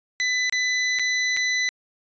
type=tone with dropouts; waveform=sawtooth; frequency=2000 Hz; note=B6; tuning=21 cents sharp; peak=-17 dBFS; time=0.2-1.69 s; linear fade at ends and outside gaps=0 ms; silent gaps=0.496-0.525 / 0.988-0.995 / 1.366-1.371 s; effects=resampled to 16000 Hz